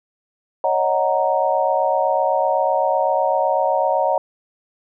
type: chord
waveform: sine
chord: D# minor seventh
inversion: third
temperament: equal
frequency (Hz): 554.4 / 622.3 / 740 / 932.3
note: C#5 / D#5 / F#5 / A#5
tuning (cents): 0 / 0 / 0 / 0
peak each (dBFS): -21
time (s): 0.64-4.18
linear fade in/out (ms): 2
effects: none